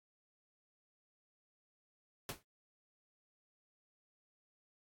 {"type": "noise with exponential decay", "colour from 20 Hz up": "pink", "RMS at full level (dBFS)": -38, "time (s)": [2.29, 2.43], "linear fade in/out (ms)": 1, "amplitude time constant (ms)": 29, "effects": ["AAC 64 kbps"]}